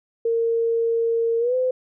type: tone with pitch glide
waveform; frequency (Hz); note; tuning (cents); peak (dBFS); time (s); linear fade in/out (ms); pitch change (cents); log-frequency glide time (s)
sine; 460 to 510.4; A#4 to C5; -23 to -43; -18; 0.25-1.71; 5; +180; 1.39-1.55
effects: none